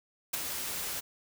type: noise with ADSR envelope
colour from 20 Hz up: white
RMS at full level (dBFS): -29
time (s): 0.33-1.01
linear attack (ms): 10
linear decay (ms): 17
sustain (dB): -7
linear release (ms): 19
effects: none